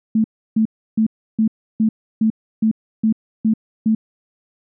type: tone bursts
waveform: sine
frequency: 220 Hz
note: A3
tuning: in tune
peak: -12 dBFS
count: 10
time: 0.15-3.95 s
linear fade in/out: 5 ms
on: 92 ms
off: 320 ms
effects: none